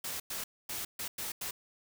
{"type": "noise bursts at uneven times", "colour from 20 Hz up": "white", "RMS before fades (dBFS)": -38, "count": 6, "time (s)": [[0.04, 0.2], [0.3, 0.44], [0.69, 0.85], [0.99, 1.08], [1.18, 1.32], [1.41, 1.51]], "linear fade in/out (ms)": 5, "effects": []}